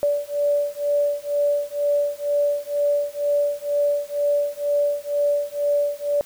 sine beating tone pair, 578 / 580.1 Hz, D5 / D5, -28 / -21 cents, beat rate 2.1 Hz, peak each -22 dBFS, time 0.03-6.21 s, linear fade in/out 0 ms, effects white hiss -47 dBFS RMS until 6.25 s

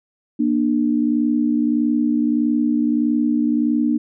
sine tone pair together, 236.9 / 298.5 Hz, A#3 / D4, +28 / +28 cents, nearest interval major third, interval 400 cents, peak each -18 dBFS, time 0.39-3.98 s, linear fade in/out 10 ms, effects none

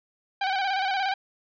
sawtooth tone with vibrato, 773 Hz, G5, 24 cents flat, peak -20 dBFS, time 0.41-1.14 s, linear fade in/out 5 ms, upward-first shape square, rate 17 Hz, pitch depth 49 cents each way, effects resampled to 11025 Hz + 10-bit

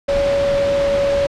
sine tone in noise, 562 Hz, C#5, 24 cents sharp, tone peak -14 dBFS, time 0.08-1.27 s, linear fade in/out 10 ms, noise pink, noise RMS -25 dBFS, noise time 0.08-1.27 s, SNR +8 dB, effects low-pass 4000 Hz 12 dB/octave

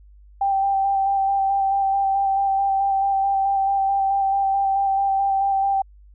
sine tone with vibrato, 784 Hz, G5, in tune, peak -17 dBFS, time 0.41-5.82 s, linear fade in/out 5 ms, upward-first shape square, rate 4.6 Hz, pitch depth 14 cents each way, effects added 50 Hz sine -45 dBFS peak until 6.14 s

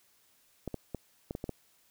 clicks, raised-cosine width 2 ms, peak -22 dBFS, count 7, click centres 0.677 / 0.743 / 0.947 / 1.309 / 1.351 / 1.441 / 1.493 s, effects white hiss -67 dBFS RMS until 1.9 s

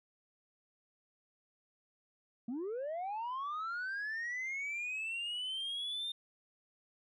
sine linear sweep, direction up, 221.1 to 3646 Hz, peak -34 dBFS, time 2.48-6.12 s, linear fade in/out 5 ms, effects tanh soft clip ceiling -35 dBFS

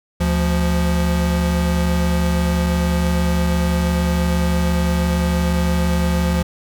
square tone pair together, 73.42 / 174.22 Hz, D2 / F3, 0 / -4 cents, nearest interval octave + minor third, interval 1496 cents, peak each -19 dBFS, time 0.2-6.43 s, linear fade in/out 10 ms, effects none

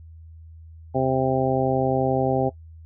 harmonic tone, 131.5 Hz, C3, 9 cents sharp, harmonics 1 / 2 / 3 / 4 / 5 / 6, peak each -26 / -26 / -26 / -26 / -26 / -26 dBFS, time 0.94-2.5 s, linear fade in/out 20 ms, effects noise-tail reverb RT60 0.1 s tail -18 dB re dry + added 81 Hz sine -41 dBFS peak until 2.85 s

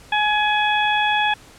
harmonic tone, 842 Hz, G#5, 24 cents sharp, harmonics 1 / 2 / 3 / 4, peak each -19 / -22 / -24 / -25 dBFS, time 0.12-1.34 s, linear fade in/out 5 ms, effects pink hiss -46 dBFS RMS until 1.58 s + low-pass 10000 Hz 12 dB/octave

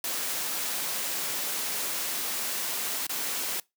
white noise with dropouts, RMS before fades -31 dBFS, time 0.04-3.6 s, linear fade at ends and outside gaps 2 ms, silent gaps 3.068-3.094 s, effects noise-tail reverb RT60 0.2 s tail -24 dB re dry + high-pass 200 Hz 12 dB/octave

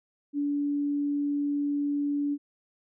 sine tone, 287.9 Hz, D4, 34 cents flat, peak -25 dBFS, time 0.33-2.38 s, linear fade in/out 50 ms, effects none

